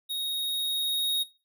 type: tone with level ramp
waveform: square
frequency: 3753 Hz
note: A#7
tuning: 11 cents sharp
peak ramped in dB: -30 to -25 dBFS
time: 0.09-1.24 s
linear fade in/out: 20 ms
effects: noise-tail reverb RT60 0.3 s tail -17 dB re dry